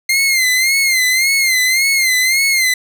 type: tone with vibrato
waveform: sawtooth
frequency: 2100 Hz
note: C7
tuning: 6 cents sharp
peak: -8 dBFS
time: 0.09-2.74 s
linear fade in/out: 5 ms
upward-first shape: sine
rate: 1.8 Hz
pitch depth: 80 cents each way
effects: none